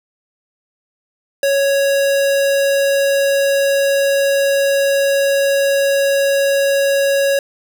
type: tone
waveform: square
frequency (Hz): 554.4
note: C#5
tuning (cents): 0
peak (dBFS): -13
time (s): 1.43-7.39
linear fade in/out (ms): 2
effects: none